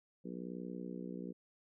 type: harmonic tone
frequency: 61 Hz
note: B1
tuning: 21 cents flat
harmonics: 3 / 4 / 5 / 6 / 7 / 8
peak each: -45 / -47 / -49 / -51 / -52 / -53 dBFS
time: 0.24-1.33 s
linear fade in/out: 20 ms
effects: none